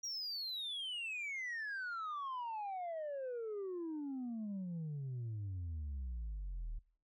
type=exponential sweep; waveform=sine; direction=down; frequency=5780 to 36.7 Hz; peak=-37 dBFS; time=0.03-6.79 s; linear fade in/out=10 ms; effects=noise-tail reverb RT60 0.5 s tail -23 dB re dry + tanh soft clip ceiling -38 dBFS